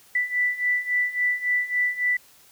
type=beating tone pair; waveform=sine; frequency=1975.5 / 1979.1 Hz; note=B6 / B6; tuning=0 / +3 cents; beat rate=3.6 Hz; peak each=-26 / -23 dBFS; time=0.15-2.17 s; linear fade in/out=5 ms; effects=white hiss -54 dBFS RMS until 2.51 s